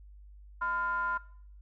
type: ring-modulated tone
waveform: triangle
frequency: 193.4 Hz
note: G3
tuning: 23 cents flat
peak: -24 dBFS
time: 0.61-1.18 s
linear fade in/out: 10 ms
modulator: 1210 Hz
effects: noise-tail reverb RT60 0.6 s tail -21 dB re dry + added 50 Hz sine -49 dBFS peak until 1.61 s